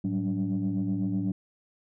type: tone cluster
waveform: sine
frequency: 108.7 / 188.2 / 196.2 / 287.7 Hz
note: A2 / F#3 / G3 / D4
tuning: -21 / +30 / +2 / -36 cents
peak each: -32 / -28 / -33 / -30 dBFS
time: 0.04-1.32 s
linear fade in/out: 5 ms
effects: tanh soft clip ceiling -20 dBFS